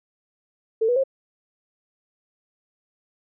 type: tone with pitch steps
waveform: sine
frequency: 445.6 / 488.7 / 536.1 Hz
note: A4 / B4 / C5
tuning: +22 / -18 / +42 cents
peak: -17 dBFS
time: 0.81-1.038 s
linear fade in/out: 10 ms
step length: 76 ms
effects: none